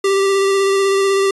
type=tone with vibrato; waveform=square; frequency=392 Hz; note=G4; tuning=in tune; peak=-13 dBFS; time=0.04-1.31 s; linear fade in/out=5 ms; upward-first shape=square; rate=16 Hz; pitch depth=13 cents each way; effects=resampled to 24000 Hz